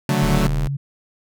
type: tone with vibrato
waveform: sine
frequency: 138.8 Hz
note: C#3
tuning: 3 cents sharp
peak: -21 dBFS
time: 0.09-0.77 s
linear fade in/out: 10 ms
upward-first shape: sine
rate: 9.8 Hz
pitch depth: 19 cents each way
type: chord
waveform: sawtooth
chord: D major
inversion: none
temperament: equal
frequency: 146.83 / 185 / 220 Hz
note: D3 / F#3 / A3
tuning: 0 / 0 / 0 cents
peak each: -18 dBFS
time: 0.09-0.47 s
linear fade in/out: 2 ms
type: linear sweep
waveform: square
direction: up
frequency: 34.65 to 40.95 Hz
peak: -21 dBFS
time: 0.22-0.68 s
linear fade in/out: 10 ms
effects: none